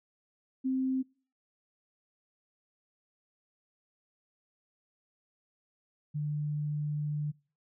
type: tone pair in turn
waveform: sine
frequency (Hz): 261.6 / 148.76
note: C4 / D3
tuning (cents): 0 / +23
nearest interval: minor seventh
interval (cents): 977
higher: first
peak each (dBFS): -27 / -30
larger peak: first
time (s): 0.64-1.03 / 6.14-7.32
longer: second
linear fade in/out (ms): 20
effects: noise-tail reverb RT60 0.4 s tail -24 dB re dry